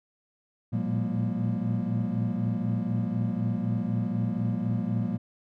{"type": "tone cluster", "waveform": "triangle", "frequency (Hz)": [113.8, 117.8, 178.4, 201.7, 234.9], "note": ["A#2", "A#2", "F3", "G3", "A#3"], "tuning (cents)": [-41, 19, 37, 50, 13], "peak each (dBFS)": -30, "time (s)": [0.72, 5.18], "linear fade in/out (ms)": 20, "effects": []}